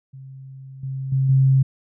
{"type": "tone with level steps", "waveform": "sine", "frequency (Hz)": 133.7, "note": "C3", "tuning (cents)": 38, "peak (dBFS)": [-36, -25, -16, -12], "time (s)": [0.13, 1.63], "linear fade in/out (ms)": 10, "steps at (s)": [0.83, 1.12, 1.29], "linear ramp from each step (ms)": 5, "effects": []}